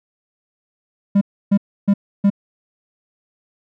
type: tone bursts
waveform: triangle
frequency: 200 Hz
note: G3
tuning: 35 cents sharp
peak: -8 dBFS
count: 4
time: 1.15-2.302 s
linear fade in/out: 10 ms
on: 63 ms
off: 300 ms
effects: none